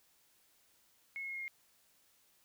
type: tone with pitch steps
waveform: sine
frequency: 2182 / 2169 / 2157 / 2145 / 2132 Hz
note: C#7 / C#7 / C#7 / C7 / C7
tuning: -28 / -38 / -48 / +42 / +32 cents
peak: -39 dBFS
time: 1.16-1.48 s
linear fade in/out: 0 ms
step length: 64 ms
effects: white hiss -70 dBFS RMS until 2.44 s